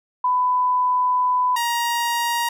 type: tone pair in turn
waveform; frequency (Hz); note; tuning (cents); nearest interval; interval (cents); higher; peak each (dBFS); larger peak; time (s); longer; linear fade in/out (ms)
sine / sawtooth; 999 / 942.9; B5 / A#5; +20 / +20; minor second; 100; first; -16; neither; 0.24-1.56 / 1.56-2.49; first; 5
effects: none